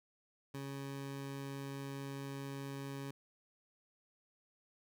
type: tone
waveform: 20% pulse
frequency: 138.1 Hz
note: C#3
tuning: 6 cents flat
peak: -37 dBFS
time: 0.54-3.11 s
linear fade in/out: 5 ms
effects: none